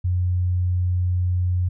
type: tone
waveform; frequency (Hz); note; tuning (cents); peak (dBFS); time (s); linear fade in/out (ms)
sine; 90; F#2; -47; -18; 0.04-1.69; 10
effects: none